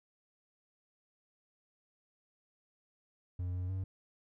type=tone with pitch steps; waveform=triangle; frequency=89.9 / 90.7 / 94.5 Hz; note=F#2 / F#2 / F#2; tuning=-49 / -34 / +37 cents; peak=-32 dBFS; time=3.39-3.84 s; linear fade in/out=5 ms; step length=150 ms; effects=none